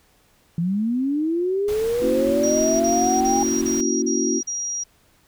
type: linear sweep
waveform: sine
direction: up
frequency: 162.4 to 810 Hz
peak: -19 dBFS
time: 0.58-3.43 s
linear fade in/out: 2 ms
type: noise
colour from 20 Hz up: pink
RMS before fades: -36 dBFS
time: 1.68-3.81 s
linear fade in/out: 2 ms
type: chord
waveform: sine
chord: F# dominant seventh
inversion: first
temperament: equal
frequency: 233.1 / 277.2 / 329.6 / 370 Hz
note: A#3 / C#4 / E4 / F#4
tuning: 0 / 0 / 0 / 0 cents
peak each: -25 dBFS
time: 2-4.42 s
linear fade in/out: 50 ms
type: tone bursts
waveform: sine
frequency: 5720 Hz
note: F8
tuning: 41 cents sharp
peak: -24 dBFS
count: 6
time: 2.43-4.84 s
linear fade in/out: 10 ms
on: 370 ms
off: 38 ms
effects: pink hiss -59 dBFS RMS until 5.27 s